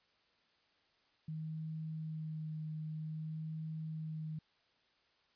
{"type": "tone with vibrato", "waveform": "sine", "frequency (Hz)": 156.9, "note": "D#3", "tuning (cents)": 15, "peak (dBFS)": -39, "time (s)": [1.28, 4.39], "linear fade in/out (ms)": 5, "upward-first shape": "sine", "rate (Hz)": 0.52, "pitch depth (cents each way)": 14, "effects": ["white hiss -73 dBFS RMS until 5.35 s", "resampled to 11025 Hz"]}